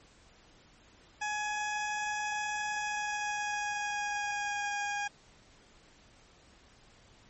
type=tone with pitch glide; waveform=20% pulse; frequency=840 to 817.5 Hz; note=G#5 to G#5; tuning=+19 to -28 cents; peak=-27 dBFS; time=1.21-5.08 s; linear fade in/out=10 ms; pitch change=-47 cents; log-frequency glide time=2.69-4.7 s; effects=pink hiss -60 dBFS RMS until 7.29 s + MP3 32 kbps